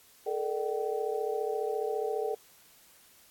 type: tone cluster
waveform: sine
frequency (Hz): 427.8 / 462.4 / 598 / 765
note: A4 / A#4 / D5 / G5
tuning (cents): -49 / -14 / +31 / -42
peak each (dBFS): -32 / -34 / -39 / -37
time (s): 0.26-2.35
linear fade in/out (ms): 10
effects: white hiss -59 dBFS RMS until 3.3 s + AAC 64 kbps